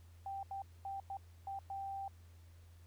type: tone bursts at uneven times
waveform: sine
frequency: 785 Hz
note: G5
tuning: 2 cents sharp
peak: -40 dBFS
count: 6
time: 0.26-0.43 / 0.51-0.62 / 0.85-1 / 1.1-1.17 / 1.47-1.59 / 1.7-2.08 s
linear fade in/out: 2 ms
effects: added 85 Hz sine -56 dBFS peak until 2.86 s + pink hiss -70 dBFS RMS until 2.86 s